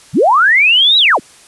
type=linear two-way sweep; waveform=sine; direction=up then down; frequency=97.2 to 3951 to 97.2 Hz; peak=-6 dBFS; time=0.13-1.2 s; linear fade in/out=50 ms; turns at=0.98 s; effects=white hiss -42 dBFS RMS until 1.47 s + resampled to 24000 Hz